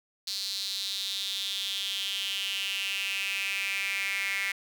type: tone with high-pass filter sweep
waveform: sawtooth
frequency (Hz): 196.5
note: G3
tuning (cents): +4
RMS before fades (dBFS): -32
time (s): 0.27-4.52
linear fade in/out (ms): 5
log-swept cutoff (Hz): 4300 to 2100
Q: 5.9
effects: none